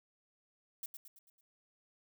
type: noise with echo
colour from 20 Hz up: violet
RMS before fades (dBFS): -42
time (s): 0.83-0.86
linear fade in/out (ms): 2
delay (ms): 110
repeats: 5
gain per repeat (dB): -6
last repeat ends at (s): 1.41
effects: none